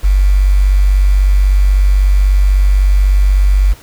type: tone with quantisation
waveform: sine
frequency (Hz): 48.11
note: G1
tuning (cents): -32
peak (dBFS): -6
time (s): 0.03-3.74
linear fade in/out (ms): 20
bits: 5
effects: pink hiss -40 dBFS RMS until 3.82 s